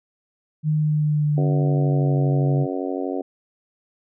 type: tone with pitch glide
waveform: sine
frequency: 153.4 to 141.48 Hz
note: D#3 to C#3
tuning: -24 to +36 cents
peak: -17 dBFS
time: 0.63-2.67 s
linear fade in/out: 50 ms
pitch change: -140 cents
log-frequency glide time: 0.73-2.22 s
type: harmonic tone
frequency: 92.5 Hz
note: F#2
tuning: in tune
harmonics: 3 / 4 / 5 / 6 / 7 / 8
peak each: -27 / -29 / -31 / -33 / -34 / -35 dBFS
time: 1.37-3.22 s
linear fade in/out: 10 ms
effects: none